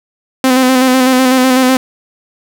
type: tone with vibrato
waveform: sawtooth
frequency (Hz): 257.5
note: C4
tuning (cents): -28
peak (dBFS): -3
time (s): 0.44-1.77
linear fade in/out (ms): 2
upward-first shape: square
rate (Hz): 8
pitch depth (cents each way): 28
effects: none